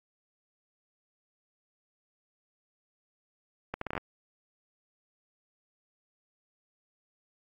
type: accelerating click train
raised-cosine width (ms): 0.5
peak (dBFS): -18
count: 8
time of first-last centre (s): 3.74-3.978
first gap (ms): 74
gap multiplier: 0.72
effects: AAC 48 kbps